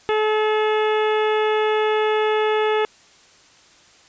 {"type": "harmonic tone with a mistuned harmonic", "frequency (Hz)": 430, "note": "A4", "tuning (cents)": -40, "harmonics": [1, 2, 3, 4, 5, 6, 7, 8], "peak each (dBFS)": [-18, -24, -28, -30, -32, -34, -35, -36], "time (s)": [0.09, 2.85], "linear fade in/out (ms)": 0, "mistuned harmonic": 7, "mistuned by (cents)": -62, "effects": ["white hiss -51 dBFS RMS until 4.08 s", "resampled to 16000 Hz"]}